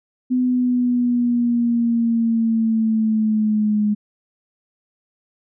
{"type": "linear sweep", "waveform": "sine", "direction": "down", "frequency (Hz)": [252.8, 208.4], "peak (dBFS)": -15, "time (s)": [0.3, 3.95], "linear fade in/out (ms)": 20, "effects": []}